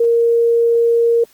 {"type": "tone", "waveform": "sine", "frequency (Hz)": 466.2, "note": "A#4", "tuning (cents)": 0, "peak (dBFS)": -10, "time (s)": [0, 1.24], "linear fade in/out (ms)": 5, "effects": ["white hiss -51 dBFS RMS until 1.33 s", "Opus 24 kbps"]}